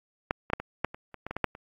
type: clicks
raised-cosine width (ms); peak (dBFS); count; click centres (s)
0.5; -10 / -19 / -7 / -20 / -10 / -25 / -26 / -20 / -18 / -16 / -8 / -28; 12; 0.309 / 0.501 / 0.534 / 0.6 / 0.846 / 0.945 / 1.143 / 1.266 / 1.31 / 1.366 / 1.443 / 1.551
effects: AAC 48 kbps